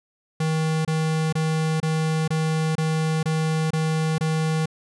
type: tone bursts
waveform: square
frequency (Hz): 158.4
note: D#3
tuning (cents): +31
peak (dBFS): -21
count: 9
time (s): 0.4-4.658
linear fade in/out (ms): 5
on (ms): 450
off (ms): 26
effects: resampled to 24000 Hz